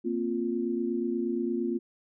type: chord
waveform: sine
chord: Bb suspended second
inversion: none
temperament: equal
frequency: 233.1 / 261.6 / 349.2 Hz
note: Bb3 / C4 / F4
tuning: 0 / 0 / 0 cents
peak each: -31 / -33 / -30 dBFS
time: 0.04-1.79 s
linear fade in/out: 20 ms
effects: none